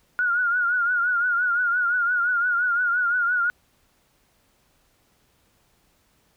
sine tone with vibrato, 1437 Hz, F6, 49 cents sharp, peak -19 dBFS, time 0.19-3.5 s, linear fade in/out 0 ms, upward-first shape triangle, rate 5.8 Hz, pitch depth 81 cents each way, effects pink hiss -64 dBFS RMS until 6.36 s

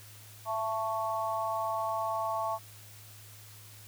sine chord, A major, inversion second, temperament equal with one note detuned, 669.6 / 880 / 1108.7 Hz, E5 / A5 / C#6, +27 / 0 / 0 cents, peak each -34 dBFS, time 0.45-2.59 s, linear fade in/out 50 ms, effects added 105 Hz sine -52 dBFS peak until 3.87 s + white hiss -53 dBFS RMS until 3.87 s

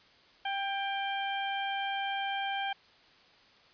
harmonic tone with a mistuned harmonic, 788 Hz, G5, 9 cents sharp, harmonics 1 / 2 / 3 / 4, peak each -33 / -38 / -40 / -39 dBFS, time 0.45-2.73 s, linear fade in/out 5 ms, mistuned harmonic 2, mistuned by +18 cents, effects white hiss -60 dBFS RMS until 3.73 s + resampled to 11025 Hz

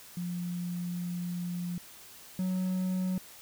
sine / triangle tone pair in turn, 175.9 / 185.07 Hz, F3 / F#3, +13 / +1 cents, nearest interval minor second, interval 88 cents, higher second, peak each -32 / -26 dBFS, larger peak second, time 0.17-1.78 / 2.39-3.18 s, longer first, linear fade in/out 2 ms, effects white hiss -51 dBFS RMS until 3.41 s

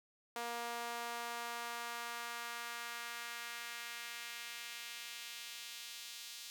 sawtooth tone with high-pass filter sweep, 236.1 Hz, A#3, 22 cents sharp, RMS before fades -45 dBFS, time 0.36-6.5 s, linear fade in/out 0 ms, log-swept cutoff 680 to 3900 Hz, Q 1.2, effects none

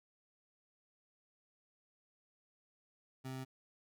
25% pulse tone, 131.1 Hz, C3, 4 cents sharp, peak -38 dBFS, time 3.24-3.45 s, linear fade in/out 20 ms, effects none

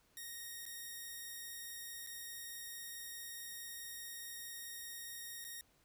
5% pulse tone with dropouts, 1864.7 Hz, A#6, in tune, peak -35 dBFS, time 0.17-5.61 s, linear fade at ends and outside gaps 1 ms, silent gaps 0.655-0.663 / 2.065-2.071 / 5.443-5.448 s, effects pink hiss -72 dBFS RMS until 5.84 s

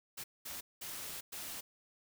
white noise bursts at uneven times, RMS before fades -44 dBFS, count 4, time 0.17-0.24 / 0.45-0.61 / 0.81-1.21 / 1.32-1.61 s, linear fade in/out 10 ms, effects none

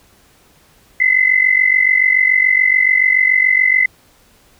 sine tone pair together, 2018 / 2065 Hz, B6 / C7, +37 / -23 cents, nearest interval unison, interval 40 cents, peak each -12 / -13 dBFS, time 1-3.86 s, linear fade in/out 5 ms, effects pink hiss -51 dBFS RMS until 4.59 s

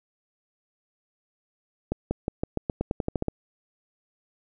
accelerating click train, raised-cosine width 2 ms, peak -12 dBFS, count 13, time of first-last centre 1.92-3.283 s, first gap 190 ms, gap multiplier 0.9, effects none

